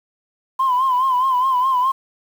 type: tone with vibrato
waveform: sine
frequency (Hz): 1028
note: C6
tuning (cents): -31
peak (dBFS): -13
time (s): 0.59-1.92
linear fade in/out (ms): 10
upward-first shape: sine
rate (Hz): 4.8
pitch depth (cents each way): 76
effects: tanh soft clip ceiling -11 dBFS + 7-bit